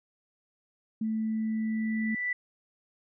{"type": "tone", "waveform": "sine", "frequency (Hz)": 220, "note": "A3", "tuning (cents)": 0, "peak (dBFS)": -27, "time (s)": [1.01, 2.15], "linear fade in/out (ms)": 5}
{"type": "tone with exponential growth", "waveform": "sine", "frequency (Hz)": 1975.5, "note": "B6", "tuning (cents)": 0, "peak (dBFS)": -26, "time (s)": [1.04, 2.33], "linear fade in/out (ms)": 5, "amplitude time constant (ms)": 280}
{"effects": []}